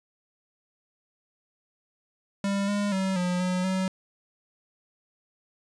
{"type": "tone with pitch steps", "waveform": "square", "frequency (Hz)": [198.7, 204, 190.7, 179.3, 182.3, 188.2], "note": ["G3", "G#3", "G3", "F3", "F#3", "F#3"], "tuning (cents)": [24, -31, -47, 46, -25, 30], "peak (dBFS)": -25, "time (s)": [2.44, 3.88], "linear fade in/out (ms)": 2, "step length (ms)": 240, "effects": ["resampled to 22050 Hz", "9-bit"]}